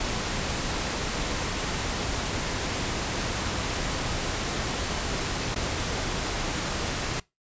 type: noise with dropouts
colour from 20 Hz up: pink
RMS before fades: -29 dBFS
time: 0-7.2 s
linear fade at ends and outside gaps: 5 ms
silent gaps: 5.547-5.559 s
effects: noise-tail reverb RT60 0.2 s tail -22 dB re dry + resampled to 16000 Hz